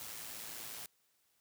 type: noise with amplitude modulation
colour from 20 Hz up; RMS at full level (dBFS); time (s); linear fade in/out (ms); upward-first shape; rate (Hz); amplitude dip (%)
white; -44; 0-0.86; 2; sine; 110; 45
effects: white hiss -75 dBFS RMS until 1.4 s + high-pass 60 Hz 12 dB/octave